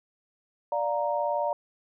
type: chord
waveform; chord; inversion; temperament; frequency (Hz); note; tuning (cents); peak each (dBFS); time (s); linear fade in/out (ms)
sine; Bb major; first; equal with one note detuned; 587.3 / 705.8 / 932.3; D5 / F5 / Bb5; 0 / +18 / 0; -28 / -31 / -29; 0.72-1.53; 2
effects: none